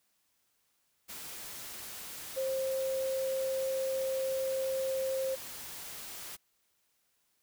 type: tone in noise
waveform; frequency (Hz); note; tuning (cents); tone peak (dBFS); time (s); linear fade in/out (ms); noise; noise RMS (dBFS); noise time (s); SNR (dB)
sine; 530; C5; +22; -30; 2.36-5.36; 20; white; -44; 1.08-6.37; +11
effects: white hiss -75 dBFS RMS until 7.42 s